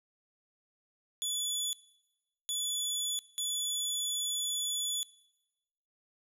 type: tone bursts at uneven times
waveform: 20% pulse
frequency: 3439 Hz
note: A7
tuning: 40 cents flat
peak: -26 dBFS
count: 3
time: 1.22-1.73 / 2.49-3.19 / 3.38-5.03 s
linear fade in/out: 0 ms
effects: noise-tail reverb RT60 1.0 s tail -21 dB re dry